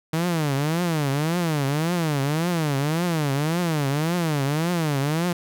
sawtooth tone with vibrato, 155.56 Hz, D#3, in tune, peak -17 dBFS, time 0.13-5.33 s, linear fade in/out 5 ms, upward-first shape triangle, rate 1.8 Hz, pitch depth 260 cents each way, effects none

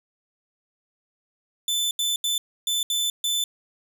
sawtooth tone bursts at uneven times, 3520 Hz, A7, in tune, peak -19 dBFS, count 6, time 1.68-1.91 / 1.99-2.16 / 2.24-2.38 / 2.67-2.83 / 2.9-3.1 / 3.24-3.44 s, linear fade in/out 2 ms, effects none

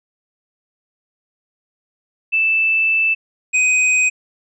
sine / square tone pair in turn, 2641 / 2506 Hz, E7 / D#7, +3 / +12 cents, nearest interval minor second, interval 91 cents, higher first, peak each -13 dBFS, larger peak neither, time 2.32-3.15 / 3.53-4.1 s, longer first, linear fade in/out 20 ms, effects resampled to 22050 Hz

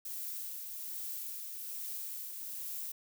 violet noise with tremolo, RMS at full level -40 dBFS, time 0.05-2.92 s, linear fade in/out 5 ms, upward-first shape triangle, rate 1.2 Hz, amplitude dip 35%, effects none

